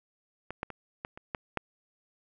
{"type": "clicks", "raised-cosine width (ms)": 0.5, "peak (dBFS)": [-22, -17, -25, -20, -29, -17, -14], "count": 7, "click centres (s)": [0.506, 0.631, 0.703, 1.049, 1.175, 1.348, 1.573], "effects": []}